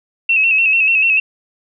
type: tone with vibrato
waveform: sine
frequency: 2637 Hz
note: E7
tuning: in tune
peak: -10 dBFS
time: 0.29-1.2 s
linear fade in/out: 5 ms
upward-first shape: square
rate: 6.8 Hz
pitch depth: 48 cents each way
effects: none